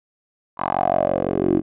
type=tone with band-pass filter sweep; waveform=10% pulse; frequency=45.96 Hz; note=F#1; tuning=11 cents flat; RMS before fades=-20 dBFS; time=0.57-1.62 s; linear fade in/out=50 ms; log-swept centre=1000 to 320 Hz; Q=6.1; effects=resampled to 8000 Hz